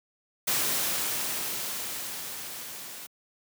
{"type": "noise with level ramp", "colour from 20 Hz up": "white", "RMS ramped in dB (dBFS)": [-26, -42], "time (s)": [0.47, 3.07], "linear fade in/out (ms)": 10, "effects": ["high-pass 100 Hz 12 dB/octave"]}